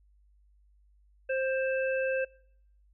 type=harmonic tone; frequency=527 Hz; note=C5; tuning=12 cents sharp; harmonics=1 / 3 / 5; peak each=-28 / -35 / -38 dBFS; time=1.29-2.25 s; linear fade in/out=10 ms; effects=noise-tail reverb RT60 0.7 s tail -25 dB re dry + added 50 Hz sine -60 dBFS peak until 2.93 s